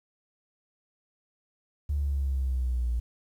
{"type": "exponential sweep", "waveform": "triangle", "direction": "down", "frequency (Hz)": [73.42, 58.27], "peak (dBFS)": -21, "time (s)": [1.89, 3], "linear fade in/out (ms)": 10, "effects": ["tanh soft clip ceiling -23 dBFS", "10-bit"]}